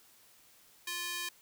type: tone with high-pass filter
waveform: square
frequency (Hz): 349.2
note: F4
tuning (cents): 0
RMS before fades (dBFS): -38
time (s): 0.87-1.29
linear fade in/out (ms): 5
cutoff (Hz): 2100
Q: 0.8
effects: white hiss -62 dBFS RMS until 1.41 s